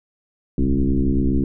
sine tone with frequency modulation, 130 Hz, C3, 11 cents flat, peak -15 dBFS, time 0.58-1.44 s, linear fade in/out 2 ms, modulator 67.7 Hz, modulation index 2.9, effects none

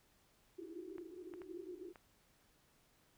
pink band-pass noise, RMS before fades -50 dBFS, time 0.58-1.93 s, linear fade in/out 10 ms, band 330 to 380 Hz, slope 96 dB/octave
clicks, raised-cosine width 0.5 ms, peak -40 dBFS, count 4, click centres 0.982 / 1.338 / 1.418 / 1.958 s
effects pink hiss -72 dBFS RMS until 3.17 s

